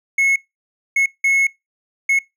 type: tone bursts at uneven times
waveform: triangle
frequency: 2184 Hz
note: C#7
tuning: 26 cents flat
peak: -11 dBFS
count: 4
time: 0.18-0.36 / 0.96-1.06 / 1.24-1.47 / 2.09-2.19 s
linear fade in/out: 5 ms
effects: noise-tail reverb RT60 0.2 s tail -22 dB re dry